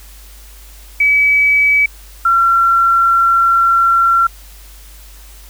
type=tone pair in turn; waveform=sine; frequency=2285 / 1363 Hz; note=D7 / F6; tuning=-48 / -43 cents; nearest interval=major sixth; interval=895 cents; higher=first; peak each=-8 dBFS; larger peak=neither; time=1-1.86 / 2.25-4.27 s; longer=second; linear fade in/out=5 ms; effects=added 50 Hz sine -36 dBFS peak until 5.49 s + white hiss -42 dBFS RMS until 5.49 s